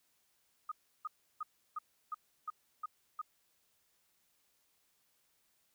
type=tone bursts; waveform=sine; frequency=1244.5 Hz; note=D#6; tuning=in tune; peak=-36 dBFS; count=8; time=0.69-3.216 s; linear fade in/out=5 ms; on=27 ms; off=330 ms; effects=white hiss -75 dBFS RMS until 5.74 s